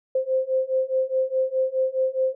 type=beating tone pair; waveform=sine; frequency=520 / 524.8 Hz; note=C5 / C5; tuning=-11 / +5 cents; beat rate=4.8 Hz; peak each=-24 / -23 dBFS; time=0.15-2.35 s; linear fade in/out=5 ms; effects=none